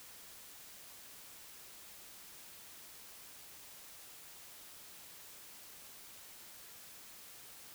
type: silence
effects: white hiss -54 dBFS RMS until 7.74 s